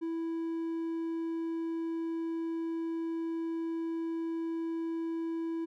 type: tone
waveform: triangle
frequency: 329.6 Hz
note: E4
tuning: in tune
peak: -30 dBFS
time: 0.01-5.66 s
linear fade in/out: 20 ms
effects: none